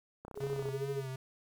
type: click train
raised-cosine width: 1 ms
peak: -32 dBFS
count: 15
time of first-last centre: 0.25-0.688 s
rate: 32 Hz
type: tone with tremolo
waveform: sine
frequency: 415.3 Hz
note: G#4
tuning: in tune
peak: -33 dBFS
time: 0.35-1.06 s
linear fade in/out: 50 ms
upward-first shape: sine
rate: 13 Hz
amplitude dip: 85%
type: tone with vibrato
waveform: square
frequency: 135.1 Hz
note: C#3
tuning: 44 cents flat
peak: -39 dBFS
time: 0.4-1.16 s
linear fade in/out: 5 ms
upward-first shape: triangle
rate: 2.5 Hz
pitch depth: 66 cents each way
effects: 10-bit